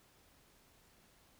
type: silence
effects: pink hiss -67 dBFS RMS until 1.39 s